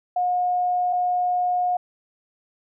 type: tone pair in turn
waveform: sine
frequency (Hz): 720 / 720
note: F#5 / F#5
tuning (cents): -47 / -47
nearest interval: unison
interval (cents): 0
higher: neither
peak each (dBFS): -19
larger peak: neither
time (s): 0.16-0.93 / 0.93-1.77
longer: second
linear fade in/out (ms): 5
effects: none